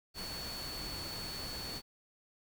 sine tone in noise, 4435 Hz, C#8, in tune, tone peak -42 dBFS, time 0.14-1.82 s, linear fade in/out 50 ms, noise pink, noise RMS -44 dBFS, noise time 0.14-1.82 s, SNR -1 dB, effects none

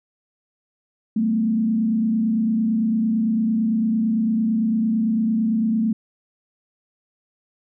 sine tone with frequency modulation, 221.7 Hz, A3, 13 cents sharp, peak -17 dBFS, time 1.16-5.93 s, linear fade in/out 5 ms, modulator 28.9 Hz, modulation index 0.61, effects none

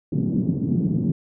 pink band-pass noise, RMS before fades -22 dBFS, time 0.12-1.12 s, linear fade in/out 5 ms, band 150 to 260 Hz, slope 24 dB/octave, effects none

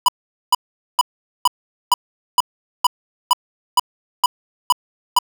square tone bursts, 987.8 Hz, B5, in tune, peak -10 dBFS, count 12, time 0.06-5.188 s, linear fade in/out 2 ms, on 24 ms, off 440 ms, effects none

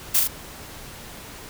blue noise with echo, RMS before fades -18 dBFS, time 0.14-0.2 s, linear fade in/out 10 ms, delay 39 ms, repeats 2, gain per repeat -3 dB, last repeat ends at 0.278 s, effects pink hiss -40 dBFS RMS until 1.49 s

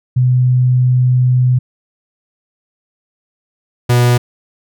sine / 45% pulse tone pair in turn, 126.1 / 121.8 Hz, B2 / B2, +36 / -24 cents, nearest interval minor second, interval 60 cents, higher first, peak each -8 dBFS, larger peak neither, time 0.16-1.59 / 3.89-4.18 s, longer first, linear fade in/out 10 ms, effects none

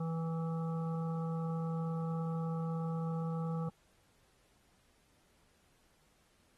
harmonic tone, 163.8 Hz, E3, 11 cents flat, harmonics 1 / 3 / 5 / 7 / 8, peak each -34 / -44 / -48 / -51 / -52 dBFS, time 0-3.69 s, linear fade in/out 5 ms, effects pink hiss -71 dBFS RMS until 6.57 s + AAC 32 kbps

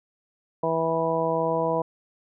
harmonic tone, 163.5 Hz, E3, 14 cents flat, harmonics 1 / 2 / 3 / 4 / 5 / 6, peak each -32 / -32 / -26 / -27 / -34 / -28 dBFS, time 0.63-1.82 s, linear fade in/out 5 ms, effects none

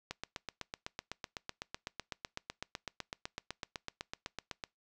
click train, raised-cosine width 0.2 ms, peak -21 dBFS, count 37, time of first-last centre 0.11-4.638 s, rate 7.95 Hz, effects noise-tail reverb RT60 0.2 s tail -25 dB re dry

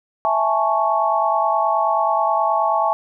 sine chord, A major seventh, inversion second, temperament equal, 659.3 / 830.6 / 880 / 1108.7 Hz, E5 / G#5 / A5 / C#6, 0 / 0 / 0 / 0 cents, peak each -21 dBFS, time 0.25-2.93 s, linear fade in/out 0 ms, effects none

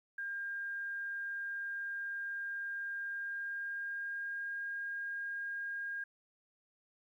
sine tone with pitch glide, 1606 to 1619 Hz, G6 to G#6, +41 to -45 cents, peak -37 dBFS, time 0.18-6.04 s, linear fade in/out 5 ms, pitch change +14 cents, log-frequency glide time 3.08-4.62 s, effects 12-bit

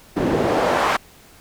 pink noise with band-pass filter sweep, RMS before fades -19 dBFS, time 0.16-0.97 s, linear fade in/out 10 ms, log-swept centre 270 to 1200 Hz, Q 1.2, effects pink hiss -48 dBFS RMS until 1.4 s

